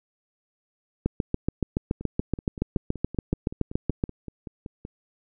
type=two click trains; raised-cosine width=3 ms; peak=-10 / -23 dBFS; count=22 / 16; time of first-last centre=1.06-4.039 / 2.01-4.851 s; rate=7.05 / 5.28 Hz; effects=none